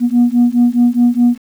sine beating tone pair, 239 / 243.8 Hz, A#3 / B3, +43 / -22 cents, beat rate 4.8 Hz, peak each -10 dBFS, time 0-1.38 s, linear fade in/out 50 ms, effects tanh soft clip ceiling -4 dBFS + 7-bit

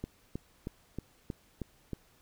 click train, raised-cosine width 3 ms, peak -23 dBFS, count 7, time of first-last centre 0.04-1.933 s, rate 3.17 Hz, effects pink hiss -65 dBFS RMS until 2.21 s

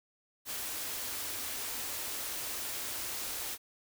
white band-stop noise, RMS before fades -38 dBFS, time 0.45-3.58 s, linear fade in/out 50 ms, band 130 to 220 Hz, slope 96 dB/octave, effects none

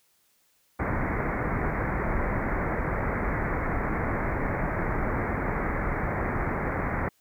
pink low-pass noise, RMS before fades -28 dBFS, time 0.79-7.09 s, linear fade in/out 10 ms, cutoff 2200 Hz, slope 96 dB/octave, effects white hiss -67 dBFS RMS until 7.2 s

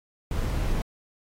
brown noise, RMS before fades -26 dBFS, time 0.31-0.82 s, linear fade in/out 2 ms, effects AAC 48 kbps

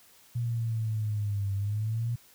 sine linear two-way sweep, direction down then up, 120 to 98 to 120 Hz, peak -27 dBFS, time 0.35-2.16 s, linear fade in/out 10 ms, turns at 1.54 s, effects white hiss -58 dBFS RMS until 2.34 s

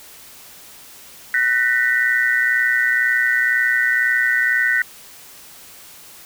sine tone cluster, 1502 / 1830 / 1952 Hz, F#6 / A#6 / B6, +26 / -32 / -21 cents, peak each -19 dBFS, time 1.34-4.82 s, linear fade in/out 2 ms, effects white hiss -42 dBFS RMS until 6.25 s

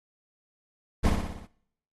brown noise with echo, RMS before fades -20 dBFS, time 1.03-1.11 s, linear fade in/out 20 ms, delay 60 ms, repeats 6, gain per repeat -4 dB, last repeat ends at 1.47 s, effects noise-tail reverb RT60 0.7 s tail -21 dB re dry + AAC 32 kbps

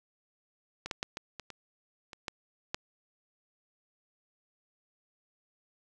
clicks, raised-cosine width 0.2 ms, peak -20 / -16 / -15 / -20 / -23 / -26 / -27 / -17 / -14 dBFS, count 9, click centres 0.86 / 0.912 / 1.029 / 1.171 / 1.397 / 1.503 / 2.132 / 2.282 / 2.745 s, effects none

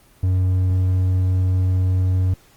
triangle tone, 92.5 Hz, F#2, in tune, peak -13 dBFS, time 0.23-2.34 s, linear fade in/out 5 ms, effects pink hiss -53 dBFS RMS until 2.56 s + Opus 24 kbps

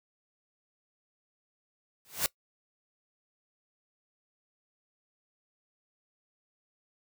white noise with exponential growth, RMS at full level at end -24 dBFS, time 2.05-2.26 s, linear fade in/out 0 ms, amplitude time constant 44 ms, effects noise-tail reverb RT60 0.1 s tail -21 dB re dry

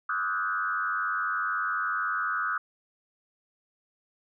sine tone with frequency modulation, 1366 Hz, F6, 39 cents flat, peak -26 dBFS, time 0.09-2.58 s, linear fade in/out 5 ms, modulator 94 Hz, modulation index 2, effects none

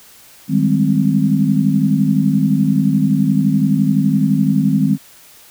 sine chord, Ab major seventh, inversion second, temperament equal, 155.56 / 196 / 207.7 / 261.6 Hz, Eb3 / G3 / Ab3 / C4, 0 / 0 / 0 / 0 cents, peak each -17 dBFS, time 0.48-4.98 s, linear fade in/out 50 ms, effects white hiss -44 dBFS RMS until 5.5 s

